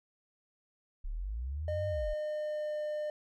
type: linear two-way sweep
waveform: sine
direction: up then down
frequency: 31.13 to 98 to 31.13 Hz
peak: -34 dBFS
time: 1.04-2.14 s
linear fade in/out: 10 ms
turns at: 1.88 s
type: tone with pitch glide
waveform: triangle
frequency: 609 to 603 Hz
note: D#5 to D5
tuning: -37 to +46 cents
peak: -31 dBFS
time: 1.68-3.1 s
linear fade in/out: 2 ms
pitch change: -17 cents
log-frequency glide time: 2.05-2.81 s
effects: none